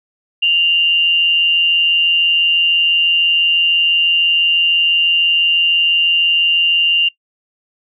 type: tone pair together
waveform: sine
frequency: 2794 / 2960 Hz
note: F7 / F#7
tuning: 0 / 0 cents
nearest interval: minor second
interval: 100 cents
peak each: -10 / -22 dBFS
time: 0.42-7.09 s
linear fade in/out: 10 ms
effects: noise-tail reverb RT60 0.1 s tail -22 dB re dry